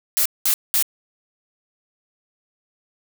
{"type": "noise bursts", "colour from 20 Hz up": "blue", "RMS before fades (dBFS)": -18, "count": 3, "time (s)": [0.17, 0.825], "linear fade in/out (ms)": 0, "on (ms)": 85, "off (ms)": 200, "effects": []}